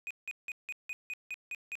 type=tone bursts; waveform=triangle; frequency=2489 Hz; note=D#7; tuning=in tune; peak=-34 dBFS; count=9; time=0.07-1.754 s; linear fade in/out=0 ms; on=36 ms; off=170 ms; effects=none